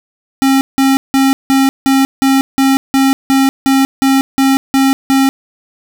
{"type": "tone bursts", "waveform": "square", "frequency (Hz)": 269.4, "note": "C#4", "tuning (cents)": -49, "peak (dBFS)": -8, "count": 14, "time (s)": [0.42, 5.29], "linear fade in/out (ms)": 0, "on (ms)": 190, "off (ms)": 170, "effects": ["8-bit"]}